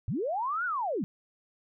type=linear two-way sweep; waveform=sine; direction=up then down; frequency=81.9 to 1500 to 157.6 Hz; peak=-28 dBFS; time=0.08-1.04 s; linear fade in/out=0 ms; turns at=0.65 s; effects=none